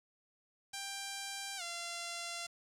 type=tone with pitch glide; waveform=5% pulse; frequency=790 to 687.7 Hz; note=G5 to F5; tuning=+13 to -27 cents; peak=-28 dBFS; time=0.73-2.47 s; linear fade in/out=10 ms; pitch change=-240 cents; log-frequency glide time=1.57-1.62 s; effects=low-pass 11000 Hz 12 dB/octave + 10-bit